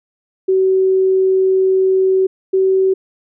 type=tone pair in turn; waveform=sine; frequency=378.8 / 380.6 Hz; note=F#4 / F#4; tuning=+41 / +49 cents; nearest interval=unison; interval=8 cents; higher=second; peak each=-10 / -10 dBFS; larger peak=neither; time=0.48-2.27 / 2.53-2.94 s; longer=first; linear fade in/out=10 ms; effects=none